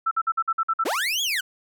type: tone bursts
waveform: sine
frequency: 1329 Hz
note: E6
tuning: 14 cents sharp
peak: -19 dBFS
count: 8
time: 0.06-0.841 s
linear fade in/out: 10 ms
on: 53 ms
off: 51 ms
type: linear two-way sweep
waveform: 30% pulse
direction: up then down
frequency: 214.8 to 3436 to 1418 Hz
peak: -20 dBFS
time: 0.85-1.41 s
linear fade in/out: 10 ms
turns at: 1.22 s
effects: none